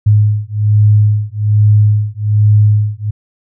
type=beating tone pair; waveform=sine; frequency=104.7 / 105.9 Hz; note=G#2 / G#2; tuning=+15 / +34 cents; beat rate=1.2 Hz; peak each=-10 dBFS; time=0.06-3.11 s; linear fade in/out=10 ms; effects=none